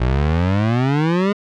25% pulse exponential sweep, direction up, 59.3 to 207.7 Hz, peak -11 dBFS, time 0-1.33 s, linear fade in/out 10 ms, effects low-pass 3000 Hz 12 dB/octave

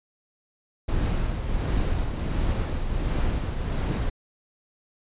brown noise with tremolo, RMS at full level -23 dBFS, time 0.88-4.1 s, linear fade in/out 10 ms, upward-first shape triangle, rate 1.4 Hz, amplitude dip 50%, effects resampled to 8000 Hz

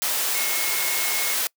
sine tone in noise, 2167 Hz, C#7, 40 cents flat, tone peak -30 dBFS, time 0.35-1.34 s, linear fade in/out 0 ms, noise white, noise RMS -24 dBFS, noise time 0.02-1.47 s, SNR -9 dB, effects noise-tail reverb RT60 0.1 s tail -25 dB re dry + high-pass 400 Hz 12 dB/octave

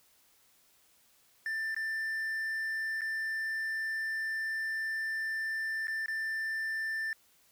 triangle tone with dropouts, 1779 Hz, A6, 19 cents sharp, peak -30 dBFS, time 1.46-7.13 s, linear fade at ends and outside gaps 1 ms, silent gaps 1.746-1.764 / 3.009-3.017 / 5.871-5.881 / 6.06-6.082 s, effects white hiss -66 dBFS RMS until 7.51 s

